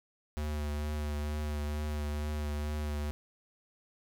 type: tone with vibrato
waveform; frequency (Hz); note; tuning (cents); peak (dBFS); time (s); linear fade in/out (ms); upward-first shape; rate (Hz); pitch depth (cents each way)
square; 74.6; D2; +28; -33; 0.37-3.11; 0; triangle; 2.2; 25
effects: none